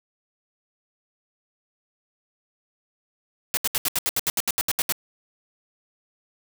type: noise bursts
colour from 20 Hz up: white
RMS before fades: -23 dBFS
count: 14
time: 3.54-4.923 s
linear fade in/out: 0 ms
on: 31 ms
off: 73 ms
effects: none